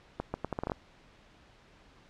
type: accelerating click train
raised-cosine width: 1 ms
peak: -18 dBFS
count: 9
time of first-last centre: 0.2-0.718 s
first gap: 140 ms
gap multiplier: 0.76
effects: pink hiss -59 dBFS RMS until 2.09 s + low-pass 4000 Hz 12 dB/octave